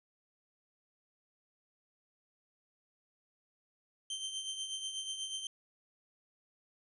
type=tone with tremolo; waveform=sawtooth; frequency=3125 Hz; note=G7; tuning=6 cents flat; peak=-32 dBFS; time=4.1-5.47 s; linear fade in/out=2 ms; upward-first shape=triangle; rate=8.2 Hz; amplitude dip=60%; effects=resampled to 24000 Hz